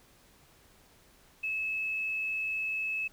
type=tone with quantisation; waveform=sine; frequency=2596 Hz; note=E7; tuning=27 cents flat; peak=-30 dBFS; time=1.43-3.08 s; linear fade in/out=10 ms; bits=10; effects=pink hiss -61 dBFS RMS until 3.12 s